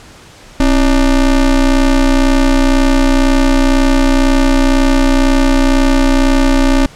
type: ring-modulated tone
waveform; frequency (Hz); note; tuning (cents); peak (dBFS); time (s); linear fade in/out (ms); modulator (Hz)
square; 150; D3; +37; -5; 0.6-6.86; 0; 119
effects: pink hiss -38 dBFS RMS until 6.95 s + low-pass 8000 Hz 12 dB/octave